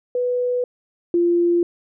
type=tone pair in turn; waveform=sine; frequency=493.9 / 345.6 Hz; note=B4 / F4; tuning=0 / -18 cents; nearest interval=tritone; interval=618 cents; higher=first; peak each=-18 / -14 dBFS; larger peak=second; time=0.15-0.64 / 1.14-1.63 s; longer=neither; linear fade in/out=2 ms; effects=none